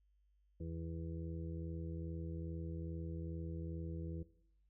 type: harmonic tone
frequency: 82.41 Hz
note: E2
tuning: in tune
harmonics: 1 / 2 / 4 / 5 / 6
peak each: -44 / -46 / -50 / -57 / -54 dBFS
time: 0.6-4.23 s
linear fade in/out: 5 ms
effects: noise-tail reverb RT60 0.7 s tail -18 dB re dry + added 50 Hz sine -70 dBFS peak until 4.69 s